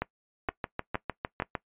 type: two click trains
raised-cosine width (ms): 0.5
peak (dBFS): -14 / -15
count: 4 / 8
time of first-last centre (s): 0.02-1.422 / 0.49-1.552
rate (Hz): 2.14 / 6.59
effects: noise-tail reverb RT60 0.1 s tail -20 dB re dry + resampled to 8000 Hz